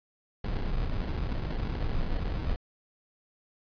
brown noise with sample-and-hold, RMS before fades -30 dBFS, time 0.44-2.56 s, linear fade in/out 5 ms, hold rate 1225 Hz, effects resampled to 11025 Hz

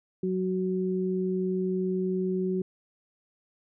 sine tone pair together, 185 / 372.1 Hz, F#3 / F#4, 0 / +10 cents, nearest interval octave, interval 1210 cents, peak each -28 dBFS, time 0.23-2.62 s, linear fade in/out 5 ms, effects none

